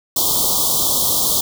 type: band-stop noise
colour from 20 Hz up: white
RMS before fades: -17 dBFS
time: 0.16-1.41 s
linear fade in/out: 5 ms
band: 1200 to 3200 Hz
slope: 96 dB/octave
effects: none